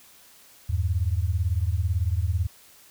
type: beating tone pair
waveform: sine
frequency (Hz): 80.9 / 98.9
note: E2 / G2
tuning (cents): -32 / +16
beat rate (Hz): 18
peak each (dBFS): -24 / -25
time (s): 0.69-2.47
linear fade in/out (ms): 10
effects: white hiss -53 dBFS RMS until 2.9 s